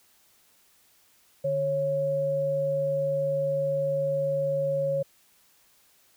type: tone pair together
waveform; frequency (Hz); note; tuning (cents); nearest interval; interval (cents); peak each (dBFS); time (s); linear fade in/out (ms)
sine; 148.48 / 550; D3 / C#5; +19 / -14; octave + major seventh; 2267; -33 / -24; 1.44-5.03; 10
effects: white hiss -62 dBFS RMS until 6.16 s